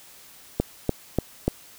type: click train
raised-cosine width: 2 ms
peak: -7 dBFS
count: 4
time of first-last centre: 0.6-1.48 s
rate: 3.41 Hz
effects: white hiss -49 dBFS RMS until 1.78 s

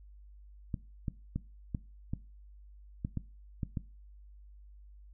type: clicks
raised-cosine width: 5 ms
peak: -21 dBFS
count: 9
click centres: 0.742 / 1.082 / 1.36 / 1.748 / 2.135 / 3.049 / 3.173 / 3.632 / 3.772 s
effects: noise-tail reverb RT60 0.3 s tail -19 dB re dry + added 50 Hz sine -51 dBFS peak until 5.13 s

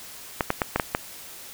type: clicks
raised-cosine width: 0.5 ms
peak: -6 dBFS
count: 6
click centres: 0.408 / 0.504 / 0.618 / 0.76 / 0.798 / 0.949 s
effects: white hiss -42 dBFS RMS until 1.53 s

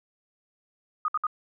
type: tone bursts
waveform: sine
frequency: 1242 Hz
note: D#6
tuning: 3 cents flat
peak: -23 dBFS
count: 3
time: 1.05-1.268 s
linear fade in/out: 2 ms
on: 32 ms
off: 61 ms
effects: none

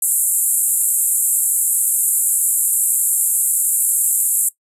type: band-pass noise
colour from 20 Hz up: pink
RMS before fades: -17 dBFS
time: 0.02-4.49 s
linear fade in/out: 5 ms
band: 7500 to 13000 Hz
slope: 96 dB/octave
effects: noise-tail reverb RT60 0.1 s tail -18 dB re dry

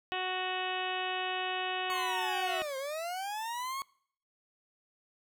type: harmonic tone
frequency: 370 Hz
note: F#4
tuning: in tune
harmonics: 1 / 2 / 3 / 4 / 5 / 6 / 7 / 8 / 9 / 10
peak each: -40 / -36 / -41 / -44 / -41 / -50 / -40 / -40 / -48 / -49 dBFS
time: 0.12-2.62 s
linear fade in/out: 0 ms
type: linear two-way sweep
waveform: 40% pulse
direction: down then up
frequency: 1109 to 523.3 to 1109 Hz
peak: -34 dBFS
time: 1.9-3.82 s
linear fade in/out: 0 ms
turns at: 2.77 s
effects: noise-tail reverb RT60 0.6 s tail -24 dB re dry

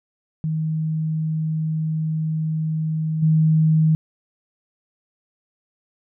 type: tone with level steps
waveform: sine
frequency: 157.7 Hz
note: D#3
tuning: 24 cents sharp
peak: -20 / -13 dBFS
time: 0.44-3.95 s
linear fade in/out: 0 ms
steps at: 3.22 s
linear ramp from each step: 10 ms
effects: none

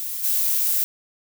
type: noise with level steps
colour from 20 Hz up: violet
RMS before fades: -29 / -21 dBFS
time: 0-0.84 s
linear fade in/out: 0 ms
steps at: 0.23 s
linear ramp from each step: 20 ms
effects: none

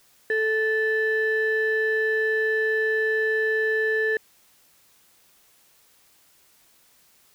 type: tone pair together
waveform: sine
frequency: 437.7 / 1752 Hz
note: A4 / A6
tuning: -9 / -8 cents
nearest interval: 2 octaves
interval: 2401 cents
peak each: -22 dBFS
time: 0.3-4.17 s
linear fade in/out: 2 ms
effects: tanh soft clip ceiling -15 dBFS + white hiss -59 dBFS RMS until 7.34 s

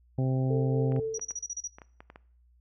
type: harmonic tone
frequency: 130.81 Hz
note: C3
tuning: in tune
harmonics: 1 / 2 / 3 / 4 / 5 / 6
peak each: -25 / -32 / -38 / -39 / -43 / -44 dBFS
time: 0.18-1 s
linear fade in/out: 5 ms
type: tone with tremolo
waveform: sine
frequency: 444 Hz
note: A4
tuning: 16 cents sharp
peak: -27 dBFS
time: 0.5-1.19 s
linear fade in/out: 5 ms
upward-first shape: triangle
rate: 4.1 Hz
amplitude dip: 55%
type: clicks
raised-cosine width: 0.5 ms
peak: -31 dBFS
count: 9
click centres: 0.921 / 0.963 / 1.195 / 1.308 / 1.785 / 1.818 / 2.005 / 2.101 / 2.159 s
type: tone bursts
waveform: sine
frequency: 5800 Hz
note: F#8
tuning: 35 cents flat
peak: -31 dBFS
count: 8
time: 1.14-1.676 s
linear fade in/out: 5 ms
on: 39 ms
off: 32 ms
effects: noise-tail reverb RT60 0.6 s tail -21 dB re dry + added 60 Hz sine -59 dBFS peak until 2.6 s

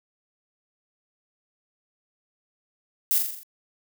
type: noise with echo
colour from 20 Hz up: violet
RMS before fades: -22 dBFS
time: 3.11-3.18 s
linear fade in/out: 0 ms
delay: 42 ms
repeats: 6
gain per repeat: -4 dB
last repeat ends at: 3.432 s
effects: none

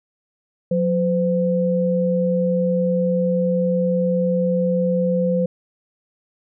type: tone pair together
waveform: sine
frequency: 180.5 / 510.9 Hz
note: F#3 / C5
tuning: -43 / -41 cents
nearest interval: octave + tritone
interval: 1802 cents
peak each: -19 dBFS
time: 0.71-5.46 s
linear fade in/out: 5 ms
effects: none

